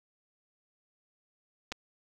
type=clicks; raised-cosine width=0.2 ms; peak=-19 / -22 dBFS; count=2; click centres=1.719 / 1.723 s; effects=none